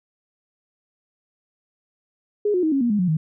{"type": "tone with pitch steps", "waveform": "sine", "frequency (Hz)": [415.3, 361.5, 314.7, 274, 238.5, 207.7, 180.77, 157.37], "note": ["G#4", "F#4", "D#4", "C#4", "A#3", "G#3", "F#3", "D#3"], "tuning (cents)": [0, -40, 20, -20, 40, 0, -40, 20], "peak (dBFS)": -17, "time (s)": [2.45, 3.17], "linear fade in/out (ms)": 5, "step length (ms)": 90, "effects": []}